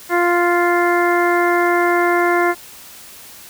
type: harmonic tone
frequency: 349.2 Hz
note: F4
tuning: in tune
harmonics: 1 / 2 / 3 / 4 / 5 / 6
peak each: -16 / -19 / -21 / -22 / -23 / -24 dBFS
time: 0.09-2.55 s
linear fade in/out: 50 ms
effects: white hiss -39 dBFS RMS until 3.49 s